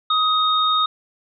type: tone pair together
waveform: sine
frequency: 1257 / 3711 Hz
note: D#6 / A#7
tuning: +17 / -9 cents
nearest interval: octave + perfect fifth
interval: 1874 cents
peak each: -17 / -20 dBFS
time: 0.1-0.86 s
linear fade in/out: 5 ms
effects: none